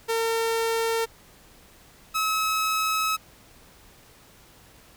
sawtooth tone pair in turn, 454.9 / 1286.7 Hz, A#4 / E6, -42 / -42 cents, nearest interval octave + tritone, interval 1800 cents, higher second, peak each -19 dBFS, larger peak neither, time 0.08-1.06 / 2.14-3.17 s, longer second, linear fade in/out 20 ms, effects pink hiss -53 dBFS RMS until 4.96 s

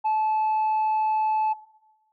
sine tone, 867 Hz, A5, 26 cents flat, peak -18 dBFS, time 0.04-1.54 s, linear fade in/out 20 ms, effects noise-tail reverb RT60 0.9 s tail -17 dB re dry + tanh soft clip ceiling -19 dBFS

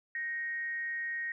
sine tone with frequency modulation, 1872 Hz, A#6, 7 cents sharp, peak -33 dBFS, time 0.15-1.32 s, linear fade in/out 2 ms, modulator 312 Hz, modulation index 0.26, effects none

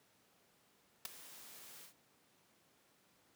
white noise with ADSR envelope, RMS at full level -38 dBFS, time 1.05-1.94 s, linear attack 3 ms, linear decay 11 ms, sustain -17 dB, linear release 110 ms, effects pink hiss -71 dBFS RMS until 3.35 s + high-pass 150 Hz 12 dB/octave

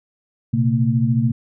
sine tone cluster, 118.7 / 132.5 / 227.8 Hz, A#2 / C3 / A#3, +32 / +22 / -40 cents, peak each -19 dBFS, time 0.53-1.32 s, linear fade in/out 10 ms, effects none

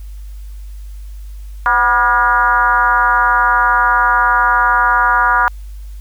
sine tone with frequency modulation, 1202 Hz, D6, 40 cents sharp, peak -9 dBFS, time 1.66-5.48 s, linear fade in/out 0 ms, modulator 229 Hz, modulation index 1.6, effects added 50 Hz sine -27 dBFS peak until 6 s + white hiss -51 dBFS RMS until 6 s

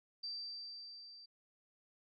sine tone with level ramp, 4673 Hz, D8, 9 cents flat, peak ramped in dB -39 to -53 dBFS, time 0.23-1.26 s, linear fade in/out 10 ms, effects MP3 32 kbps

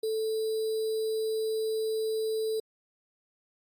sine tone with sample-and-hold, 440 Hz, A4, in tune, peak -27 dBFS, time 0.03-2.6 s, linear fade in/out 5 ms, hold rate 4410 Hz, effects AAC 64 kbps

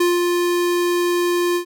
square tone with ADSR envelope, 350.6 Hz, F4, 7 cents sharp, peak -14 dBFS, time 0-1.65 s, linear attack 7 ms, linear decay 180 ms, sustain -3 dB, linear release 92 ms, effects none

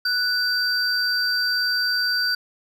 triangle tone pair together, 1480 / 4699 Hz, F#6 / D8, 0 / 0 cents, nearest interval octave + minor sixth, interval 2000 cents, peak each -21 dBFS, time 0.05-2.35 s, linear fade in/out 5 ms, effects none

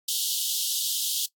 pink high-pass noise, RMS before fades -27 dBFS, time 0.08-1.26 s, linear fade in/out 5 ms, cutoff 3000 Hz, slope 96 dB/octave, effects noise-tail reverb RT60 0.1 s tail -21 dB re dry + AAC 64 kbps

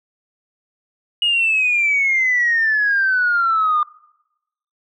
sine exponential sweep, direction down, 2892 to 1200 Hz, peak -13 dBFS, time 1.22-3.83 s, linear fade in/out 2 ms, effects noise-tail reverb RT60 0.9 s tail -24 dB re dry + tanh soft clip ceiling -9 dBFS

